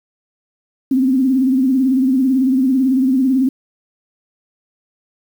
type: tone with vibrato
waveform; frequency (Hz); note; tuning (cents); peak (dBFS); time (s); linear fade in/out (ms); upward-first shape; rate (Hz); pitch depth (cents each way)
sine; 261.6; C4; 0; -11; 0.91-3.49; 5; sine; 18; 81
effects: 7-bit